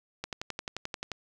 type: click train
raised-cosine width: 0.2 ms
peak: -17 dBFS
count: 11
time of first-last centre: 0.24-1.117 s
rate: 11.4 Hz
effects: none